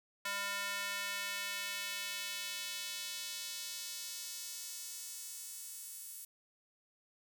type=tone with high-pass filter sweep; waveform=square; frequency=200.6 Hz; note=G3; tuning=40 cents sharp; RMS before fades=-42 dBFS; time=0.25-6.25 s; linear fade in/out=5 ms; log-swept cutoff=1400 to 10000 Hz; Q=1.1; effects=none